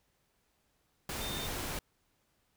sine tone in noise, 3622 Hz, A7, 49 cents sharp, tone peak -41 dBFS, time 1.21-1.47 s, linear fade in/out 2 ms, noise pink, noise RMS -38 dBFS, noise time 1.09-1.79 s, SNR -6 dB, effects pink hiss -75 dBFS RMS until 2.56 s

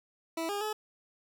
20% pulse tone with pitch steps, 327.8 / 406.7 / 427.7 Hz, E4 / G#4 / A4, -10 / -36 / -49 cents, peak -27 dBFS, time 0.37-0.73 s, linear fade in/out 5 ms, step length 120 ms, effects none

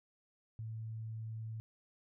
sine tone, 111.2 Hz, A2, 19 cents sharp, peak -40 dBFS, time 0.59-1.6 s, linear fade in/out 0 ms, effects none

